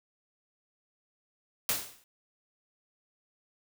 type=noise with exponential decay; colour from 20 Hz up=white; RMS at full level=-26 dBFS; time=1.69-2.04 s; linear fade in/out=1 ms; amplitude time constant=74 ms; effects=none